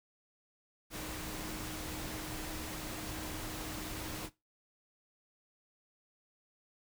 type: tone in noise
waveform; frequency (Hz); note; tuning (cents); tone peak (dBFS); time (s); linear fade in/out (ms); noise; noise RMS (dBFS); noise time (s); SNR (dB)
sine; 311.1; D#4; 0; -47; 0.9-4.3; 50; pink; -42; 0.9-4.3; -8
effects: noise-tail reverb RT60 0.2 s tail -17 dB re dry